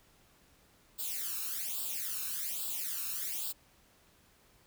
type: noise with flanger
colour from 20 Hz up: blue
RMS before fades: -37 dBFS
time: 0.98-3.53 s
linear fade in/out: 20 ms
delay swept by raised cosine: 0.24 to 0.76 ms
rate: 1.2 Hz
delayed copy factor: +0.9
effects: pink hiss -65 dBFS RMS until 4.66 s